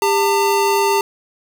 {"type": "tone pair together", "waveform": "square", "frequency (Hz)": [399.5, 902], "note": ["G4", "A5"], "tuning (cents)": [33, 43], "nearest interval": "octave + major second", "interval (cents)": 1410, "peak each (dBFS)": -17, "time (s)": [0.02, 1.01], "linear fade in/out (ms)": 2, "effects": ["8-bit"]}